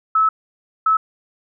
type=tone bursts at uneven times; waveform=sine; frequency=1300 Hz; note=E6; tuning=24 cents flat; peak=-12 dBFS; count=2; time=0.15-0.29 / 0.86-0.97 s; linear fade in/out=5 ms; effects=none